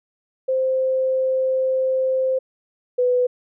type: tone pair in turn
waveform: sine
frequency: 522 / 497.1 Hz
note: C5 / B4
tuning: -4 / +11 cents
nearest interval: minor second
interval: 85 cents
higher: first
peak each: -17 / -15 dBFS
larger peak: second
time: 0.48-2.39 / 2.98-3.27 s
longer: first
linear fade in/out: 10 ms
effects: none